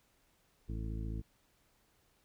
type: harmonic tone with a mistuned harmonic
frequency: 54.4 Hz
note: A1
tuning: 19 cents flat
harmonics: 1 / 2 / 3 / 4 / 5 / 6 / 8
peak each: -38 / -42 / -48 / -48 / -53 / -50 / -57 dBFS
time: 0.68-1.22 s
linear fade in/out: 20 ms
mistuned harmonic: 8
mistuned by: +27 cents
effects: pink hiss -72 dBFS RMS until 2.24 s